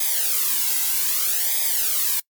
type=noise with flanger; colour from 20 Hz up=blue; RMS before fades=-21 dBFS; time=0-2.2 s; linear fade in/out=5 ms; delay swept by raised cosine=0.7 to 1.7 ms; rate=0.63 Hz; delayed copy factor=-0.9; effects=noise-tail reverb RT60 0.1 s tail -26 dB re dry + MP3 96 kbps